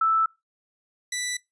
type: tone pair in turn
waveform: sine / 10% pulse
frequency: 1318.5 / 1975.5 Hz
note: E6 / B6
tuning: 0 / 0 cents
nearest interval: perfect fifth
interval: 700 cents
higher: second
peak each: -18 / -17 dBFS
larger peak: second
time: 0.01-0.26 / 1.12-1.37 s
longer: neither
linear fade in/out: 5 ms
effects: noise-tail reverb RT60 0.2 s tail -22 dB re dry + resampled to 22050 Hz